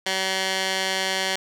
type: tone with band-pass filter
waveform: 15% pulse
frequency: 190 Hz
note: F#3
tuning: 46 cents sharp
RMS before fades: -25 dBFS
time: 0.06-1.36 s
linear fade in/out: 5 ms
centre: 3500 Hz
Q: 0.78
effects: none